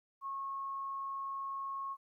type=tone; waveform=sine; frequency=1092 Hz; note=C#6; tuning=26 cents flat; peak=-37 dBFS; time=0.21-1.97 s; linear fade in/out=50 ms; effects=13-bit